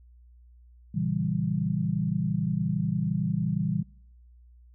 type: chord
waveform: sine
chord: A# diminished seventh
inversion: none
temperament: equal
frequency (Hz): 116.54 / 138.59 / 164.81 / 196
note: A#2 / C#3 / E3 / G3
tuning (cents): 0 / 0 / 0 / 0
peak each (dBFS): -33 / -32 / -28 / -30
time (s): 0.94-3.83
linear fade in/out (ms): 10
effects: noise-tail reverb RT60 0.7 s tail -24 dB re dry + added 60 Hz sine -51 dBFS peak until 4.74 s